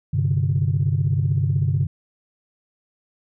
sine chord, G suspended fourth, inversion none, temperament equal, 98 / 130.81 / 146.83 Hz, G2 / C3 / D3, 0 / 0 / 0 cents, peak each -21 dBFS, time 0.13-1.87 s, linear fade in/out 10 ms, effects tanh soft clip ceiling -10 dBFS

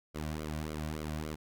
sawtooth tone with flanger, 77 Hz, D#2, 17 cents flat, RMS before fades -38 dBFS, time 0.14-1.36 s, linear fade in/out 20 ms, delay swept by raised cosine 1.1 to 2.4 ms, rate 3.5 Hz, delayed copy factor -1, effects none

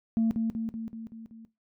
sine tone with echo, 225.5 Hz, A3, 43 cents sharp, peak -20 dBFS, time 0.17-0.31 s, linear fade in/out 0 ms, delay 190 ms, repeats 6, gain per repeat -4 dB, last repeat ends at 1.45 s, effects noise-tail reverb RT60 0.2 s tail -17 dB re dry + tanh soft clip ceiling -19 dBFS

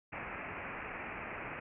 white low-pass noise, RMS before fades -43 dBFS, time 0.12-1.6 s, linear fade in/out 10 ms, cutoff 2600 Hz, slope 96 dB/octave, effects none

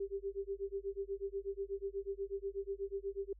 sine tone with tremolo, 394.5 Hz, G4, 11 cents sharp, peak -34 dBFS, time 0-3.33 s, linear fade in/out 5 ms, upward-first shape sine, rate 8.2 Hz, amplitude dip 100%, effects added 50 Hz sine -56 dBFS peak until 3.39 s

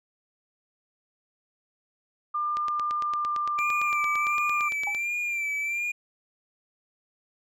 sine tone with pitch glide, 1199 to 1191.4 Hz, D6 to D6, +36 to +24 cents, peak -25 dBFS, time 2.34-4.69 s, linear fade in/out 10 ms, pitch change -12 cents, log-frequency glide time 2.94-3.52 s
click train, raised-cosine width 0.2 ms, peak -20 dBFS, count 22, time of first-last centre 2.57-4.948 s, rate 8.83 Hz
triangle tone with vibrato, 2362 Hz, D7, 9 cents sharp, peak -25 dBFS, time 3.58-5.92 s, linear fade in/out 10 ms, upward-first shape sine, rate 1.4 Hz, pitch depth 50 cents each way
sine tone with exponential decay, 820 Hz, G#5, 22 cents flat, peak -27 dBFS, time 4.87-4.99 s, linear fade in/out 2 ms, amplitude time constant 26 ms
effects none

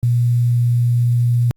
sine tone with quantisation, 120.4 Hz, B2, 44 cents flat, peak -12 dBFS, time 0.03-1.51 s, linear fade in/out 0 ms, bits 7, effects Opus 48 kbps

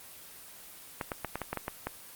clicks, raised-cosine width 0.5 ms, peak -17 dBFS, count 9, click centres 1.012 / 1.118 / 1.247 / 1.356 / 1.417 / 1.53 / 1.573 / 1.681 / 1.87 s, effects white hiss -49 dBFS RMS until 2.15 s + Opus 24 kbps

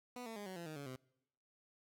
15% pulse tone with pitch steps, 246.9 / 225.1 / 205.2 / 187.12 / 170.6 / 155.54 / 141.81 / 129.29 Hz, B3 / A3 / G#3 / F#3 / F3 / D#3 / C#3 / C3, 0 / +40 / -21 / +20 / -40 / 0 / +40 / -20 cents, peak -39 dBFS, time 0.16-0.96 s, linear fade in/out 2 ms, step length 100 ms, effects noise-tail reverb RT60 0.9 s tail -25 dB re dry

